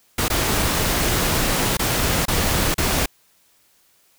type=noise with dropouts; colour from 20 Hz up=pink; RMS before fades=-20 dBFS; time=0.18-3.06 s; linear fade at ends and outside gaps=5 ms; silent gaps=0.283-0.3 / 1.771-1.792 / 2.255-2.281 / 2.743-2.78 s; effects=white hiss -59 dBFS RMS until 4.18 s